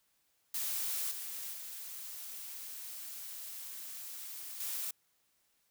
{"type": "noise with level steps", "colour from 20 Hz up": "blue", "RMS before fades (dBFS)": [-36, -42, -45, -38], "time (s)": [0.54, 4.91], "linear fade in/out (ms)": 5, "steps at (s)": [1.11, 1.53, 4.6], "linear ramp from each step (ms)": 5, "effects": ["white hiss -75 dBFS RMS until 5.7 s"]}